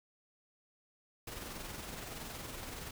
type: noise with amplitude modulation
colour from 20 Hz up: pink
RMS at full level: -43 dBFS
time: 1.27-2.91 s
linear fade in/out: 5 ms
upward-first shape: sine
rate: 21.4 Hz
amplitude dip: 40%
effects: none